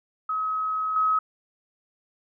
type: tone with level steps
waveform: sine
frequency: 1276 Hz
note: D#6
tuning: 43 cents sharp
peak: -24 / -19 dBFS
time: 0.29-1.19 s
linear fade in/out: 5 ms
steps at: 0.96 s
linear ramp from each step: 2 ms
effects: none